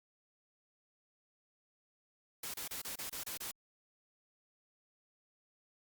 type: noise bursts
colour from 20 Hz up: white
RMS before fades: -42 dBFS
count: 8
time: 2.43-3.513 s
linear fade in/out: 5 ms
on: 110 ms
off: 29 ms
effects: Opus 48 kbps